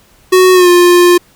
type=tone with pitch glide; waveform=square; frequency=370 to 352.7 Hz; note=F#4 to F4; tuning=0 to +17 cents; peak=-4 dBFS; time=0.32-1.18 s; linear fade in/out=10 ms; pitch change=-83 cents; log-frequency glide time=0.53-0.69 s; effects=pink hiss -47 dBFS RMS until 1.35 s